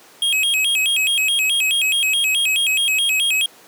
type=tone with vibrato; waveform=square; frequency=2881 Hz; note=F#7; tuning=47 cents flat; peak=-16 dBFS; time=0.22-3.46 s; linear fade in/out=2 ms; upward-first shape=square; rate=4.7 Hz; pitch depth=210 cents each way; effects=pink hiss -46 dBFS RMS until 3.67 s + high-pass 300 Hz 12 dB/octave